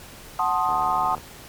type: chord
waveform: sine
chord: F# diminished seventh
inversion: none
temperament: equal with one note detuned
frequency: 740 / 880 / 1053.8 / 1244.5 Hz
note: F#5 / A5 / C6 / Eb6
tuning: 0 / 0 / +12 / 0 cents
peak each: -25 dBFS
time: 0.39-1.15 s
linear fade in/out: 2 ms
type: click train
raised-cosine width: 1 ms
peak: -23 dBFS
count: 38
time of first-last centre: 0.69-1.18 s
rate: 75.5 Hz
effects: pink hiss -43 dBFS RMS until 1.48 s + MP3 96 kbps